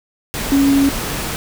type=tone in noise; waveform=sine; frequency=277.2 Hz; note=C#4; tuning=in tune; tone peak=-10 dBFS; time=0.52-0.89 s; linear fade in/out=0 ms; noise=pink; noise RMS=-23 dBFS; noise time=0.34-1.36 s; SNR=+10 dB; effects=none